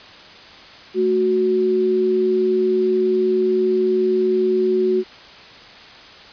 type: tone pair together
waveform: sine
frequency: 220 / 370 Hz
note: A3 / F#4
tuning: 0 / 0 cents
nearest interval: major sixth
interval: 900 cents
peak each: -24 / -15 dBFS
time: 0.94-5.04 s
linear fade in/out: 50 ms
effects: white hiss -41 dBFS RMS until 6.32 s + resampled to 11025 Hz